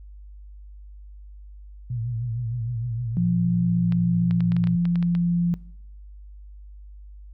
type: tone with vibrato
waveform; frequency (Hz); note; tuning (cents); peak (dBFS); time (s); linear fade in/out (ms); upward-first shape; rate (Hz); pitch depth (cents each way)
sine; 117.8; A#2; +19; -25; 1.9-4.76; 5; triangle; 6.5; 110
type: tone with pitch glide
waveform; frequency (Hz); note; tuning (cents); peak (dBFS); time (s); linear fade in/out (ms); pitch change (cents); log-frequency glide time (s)
sine; 174.61 to 173.1; F3 to F3; 0 to -15; -19; 3.17-5.54; 0; -15; 3.32-4.11
type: clicks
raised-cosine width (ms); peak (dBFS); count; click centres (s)
0.3; -22; 11; 3.923 / 4.31 / 4.406 / 4.52 / 4.566 / 4.64 / 4.672 / 4.854 / 4.957 / 5.027 / 5.151
effects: noise-tail reverb RT60 0.7 s tail -22 dB re dry + added 50 Hz sine -40 dBFS peak until 7.33 s